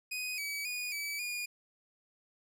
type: tone with pitch steps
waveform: sawtooth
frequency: 2496 / 2282 / 2461 / 2295 / 2438 Hz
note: D#7 / C#7 / D#7 / D7 / D#7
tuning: +5 / +50 / -20 / -40 / -36 cents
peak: -32 dBFS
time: 0.11-1.46 s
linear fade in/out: 10 ms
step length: 270 ms
effects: none